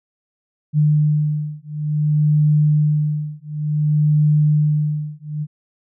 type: beating tone pair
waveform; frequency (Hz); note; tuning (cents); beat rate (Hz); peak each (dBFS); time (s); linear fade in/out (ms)
sine; 150.3 / 150.86; D3 / D3; +40 / +47; 0.56; -17; 0.73-5.47; 50
effects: none